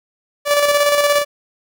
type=tone with tremolo; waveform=sawtooth; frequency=580 Hz; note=D5; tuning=22 cents flat; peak=-7 dBFS; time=0.45-1.25 s; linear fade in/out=50 ms; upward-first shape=square; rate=17 Hz; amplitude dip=40%; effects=none